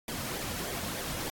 pink noise with flanger, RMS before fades -36 dBFS, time 0.08-1.3 s, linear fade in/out 2 ms, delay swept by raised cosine 0.73 to 2.63 ms, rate 3.3 Hz, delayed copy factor -0.55, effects AAC 64 kbps

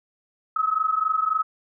sine tone pair together, 1269.3 / 1293 Hz, D#6 / E6, +34 / -34 cents, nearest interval unison, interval 32 cents, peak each -23 dBFS, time 0.56-1.43 s, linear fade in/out 5 ms, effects none

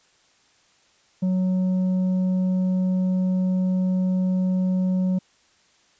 sine tone with tanh clipping, 185 Hz, F#3, in tune, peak -20 dBFS, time 1.22-5.19 s, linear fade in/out 10 ms, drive 5 dB, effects white hiss -60 dBFS RMS until 5.99 s + resampled to 16000 Hz

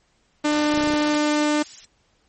sawtooth tone, 299 Hz, D4, 31 cents sharp, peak -14 dBFS, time 0.44-1.63 s, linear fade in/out 10 ms
clicks, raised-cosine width 2 ms, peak -19 dBFS, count 7, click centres 0.74 / 0.776 / 0.807 / 0.837 / 0.874 / 0.904 / 0.937 s
violet noise, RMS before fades -31 dBFS, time 1.14-1.85 s, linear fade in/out 5 ms
effects pink hiss -64 dBFS RMS until 2.28 s + MP3 32 kbps

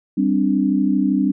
sine chord, G suspended fourth, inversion none, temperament just, 196 / 261.3 / 294 Hz, G3 / C4 / D4, 0 / -2 / +2 cents, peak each -19 dBFS, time 0.17-1.32 s, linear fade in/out 10 ms, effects none

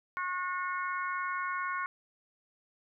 harmonic tone, 363 Hz, F#4, 33 cents flat, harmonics 3 / 4 / 5 / 6, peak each -34 / -36 / -43 / -42 dBFS, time 0.17-1.86 s, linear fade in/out 0 ms, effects none

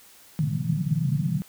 white band-pass noise, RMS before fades -25 dBFS, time 0.39-1.42 s, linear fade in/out 0 ms, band 130 to 170 Hz, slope 48 dB/octave, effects white hiss -52 dBFS RMS until 1.48 s

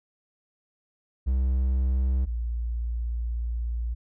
triangle / sine tone pair in turn, 64.5 / 58.27 Hz, C2 / A#1, -24 / 0 cents, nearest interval major second, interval 176 cents, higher first, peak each -19 / -26 dBFS, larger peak first, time 1.26-2.26 / 2.26-3.95 s, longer second, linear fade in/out 20 ms, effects none

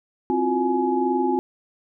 sine tone cluster, 262.5 / 336.8 / 358.9 / 842 Hz, C4 / E4 / F4 / G#5, +6 / +37 / +47 / +24 cents, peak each -24 / -28 / -23 / -24 dBFS, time 0.3-1.39 s, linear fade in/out 0 ms, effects none

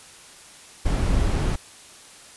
brown noise, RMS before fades -21 dBFS, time 0.85-1.56 s, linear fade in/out 10 ms, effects white hiss -46 dBFS RMS until 2.36 s + resampled to 24000 Hz

